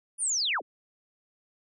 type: linear sweep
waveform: sine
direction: down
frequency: 9850 to 151 Hz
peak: -25 dBFS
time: 0.18-0.62 s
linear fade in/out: 50 ms
effects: none